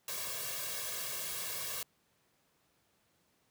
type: noise with comb filter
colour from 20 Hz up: white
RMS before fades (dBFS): -39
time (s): 0.08-1.83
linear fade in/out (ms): 2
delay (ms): 1.8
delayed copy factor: +0.9
effects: pink hiss -73 dBFS RMS until 3.5 s + high-pass 100 Hz 12 dB/octave